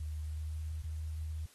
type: tone with pitch glide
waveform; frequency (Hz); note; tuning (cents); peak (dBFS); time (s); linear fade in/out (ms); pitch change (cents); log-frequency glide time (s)
sine; 76.8 to 78.46; D#2 to D#2; -22 to +15; -36; 0-1.46; 5; +37; 0.2-0.7
effects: white hiss -62 dBFS RMS until 1.54 s + AAC 32 kbps